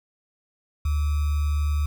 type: tone with sample-and-hold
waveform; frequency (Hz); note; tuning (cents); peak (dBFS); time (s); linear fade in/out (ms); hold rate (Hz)
sine; 74; D2; +14; -20; 0.85-1.86; 5; 1225
effects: none